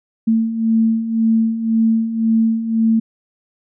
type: beating tone pair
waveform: sine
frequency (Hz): 223.2 / 225.1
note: A3 / A3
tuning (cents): +25 / +40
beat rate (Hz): 1.9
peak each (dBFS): -20 / -14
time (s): 0.27-3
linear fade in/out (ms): 10
effects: none